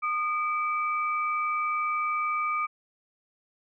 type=tone pair together; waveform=sine; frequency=1223.7 / 2310 Hz; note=D#6 / D7; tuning=-29 / -29 cents; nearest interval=major seventh; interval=1100 cents; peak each=-26 / -32 dBFS; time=0.02-2.67 s; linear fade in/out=20 ms; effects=none